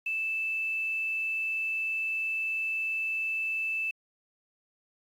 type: tone with quantisation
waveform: sine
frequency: 2637 Hz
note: E7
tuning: in tune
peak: -28 dBFS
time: 0.06-3.91 s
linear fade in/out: 5 ms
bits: 9
effects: AAC 64 kbps